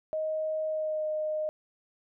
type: tone with pitch glide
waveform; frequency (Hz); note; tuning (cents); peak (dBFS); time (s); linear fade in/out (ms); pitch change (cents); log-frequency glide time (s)
sine; 626 to 616.7; D#5 to D#5; +10 to -16; -28; 0.13-1.49; 0; -26; 0.67-1.06
effects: none